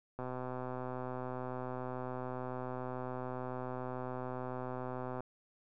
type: click train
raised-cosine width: 1 ms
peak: -27 dBFS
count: 638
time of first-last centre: 0.19-5.206 s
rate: 127 Hz
effects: none